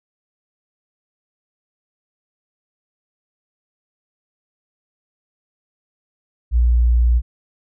sine tone, 59.5 Hz, A#1, 36 cents sharp, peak -11 dBFS, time 6.51-7.22 s, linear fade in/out 50 ms, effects none

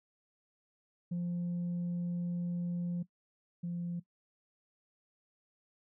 sine tone pair in turn, 174.61 / 173.2 Hz, F3 / F3, 0 / -14 cents, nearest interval unison, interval 14 cents, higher first, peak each -30 / -33 dBFS, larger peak first, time 1.11-3.03 / 3.63-4 s, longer first, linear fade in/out 10 ms, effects noise-tail reverb RT60 0.1 s tail -18 dB re dry + tanh soft clip ceiling -31 dBFS

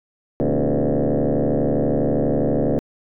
sine tone with frequency modulation, 130.81 Hz, C3, in tune, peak -15 dBFS, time 0.4-2.79 s, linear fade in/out 0 ms, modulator 72.3 Hz, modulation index 6.7, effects tanh soft clip ceiling -12 dBFS

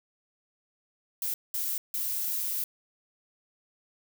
violet noise bursts at uneven times, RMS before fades -31 dBFS, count 3, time 1.22-1.34 / 1.54-1.78 / 1.94-2.64 s, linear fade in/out 2 ms, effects none

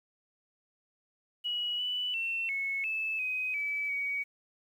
sine tone with pitch steps, 2917 / 2972 / 2699 / 2196 / 2619 / 2516 / 2297 / 2256 Hz, F#7 / F#7 / E7 / C#7 / E7 / D#7 / D7 / C#7, -25 / +7 / +40 / -17 / -12 / +19 / -39 / +30 cents, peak -30 dBFS, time 1.44-4.24 s, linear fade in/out 20 ms, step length 350 ms, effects 10-bit

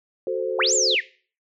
sine chord, F# diminished, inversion none, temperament equal, 370 / 440 / 523.3 Hz, F#4 / A4 / C5, 0 / 0 / 0 cents, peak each -27 dBFS, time 0.27-0.95 s, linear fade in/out 2 ms
sine linear two-way sweep, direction up then down, 349.2 to 7550 to 1636 Hz, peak -18 dBFS, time 0.58-1.01 s, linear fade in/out 20 ms, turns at 0.74 s
effects noise-tail reverb RT60 0.4 s tail -19 dB re dry

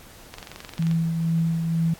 click train, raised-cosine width 0.2 ms, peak -20 dBFS, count 14, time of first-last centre 0.34-0.913 s, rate 22.7 Hz
sine tone with tremolo, 164.81 Hz, E3, in tune, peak -18 dBFS, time 0.79-1.94 s, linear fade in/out 5 ms, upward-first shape triangle, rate 2.1 Hz, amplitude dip 45%
effects pink hiss -47 dBFS RMS until 1.99 s + AAC 64 kbps

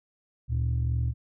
sine tone pair together, 73.65 / 117 Hz, D2 / A#2, +6 / +7 cents, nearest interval minor sixth, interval 801 cents, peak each -25 / -25 dBFS, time 0.48-1.14 s, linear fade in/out 50 ms, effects tanh soft clip ceiling -20 dBFS

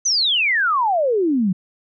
sine exponential sweep, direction down, 6280 to 174.61 Hz, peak -15 dBFS, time 0.05-1.53 s, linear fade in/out 10 ms, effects none

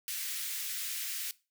white high-pass noise, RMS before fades -37 dBFS, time 0.08-1.31 s, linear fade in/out 0 ms, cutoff 1700 Hz, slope 24 dB/octave, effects noise-tail reverb RT60 0.3 s tail -20 dB re dry

